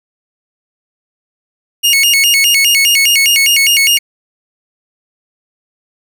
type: tone with vibrato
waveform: sawtooth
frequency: 2501 Hz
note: D#7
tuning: 8 cents sharp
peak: -4 dBFS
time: 1.83-3.99 s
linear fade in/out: 20 ms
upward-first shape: square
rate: 4.9 Hz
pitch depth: 220 cents each way
effects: none